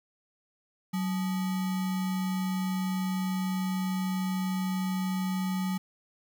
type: tone with sample-and-hold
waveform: sine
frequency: 186.6 Hz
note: F#3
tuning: 15 cents sharp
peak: -27 dBFS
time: 0.93-5.78 s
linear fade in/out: 10 ms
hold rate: 1050 Hz
effects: none